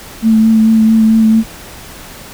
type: tone with vibrato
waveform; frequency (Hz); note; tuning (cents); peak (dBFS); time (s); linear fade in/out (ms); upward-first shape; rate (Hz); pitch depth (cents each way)
sine; 221.5; A3; +12; -5; 0.22-1.44; 50; sine; 4.5; 17
effects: pink hiss -32 dBFS RMS until 2.33 s

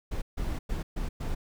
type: noise bursts at uneven times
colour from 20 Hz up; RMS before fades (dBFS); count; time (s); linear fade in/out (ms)
brown; -31; 5; 0.11-0.22 / 0.37-0.59 / 0.69-0.83 / 0.96-1.09 / 1.2-1.35; 10
effects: none

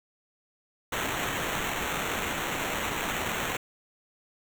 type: noise with sample-and-hold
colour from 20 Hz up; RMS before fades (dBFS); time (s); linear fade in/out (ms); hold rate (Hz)
violet; -31; 0.92-3.57; 5; 4900
effects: none

